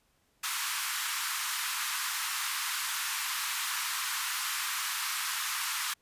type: high-pass noise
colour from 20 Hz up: pink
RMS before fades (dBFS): -33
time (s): 0.43-5.94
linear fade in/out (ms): 10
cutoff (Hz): 1000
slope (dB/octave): 48
effects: pink hiss -71 dBFS RMS until 6.01 s + resampled to 32000 Hz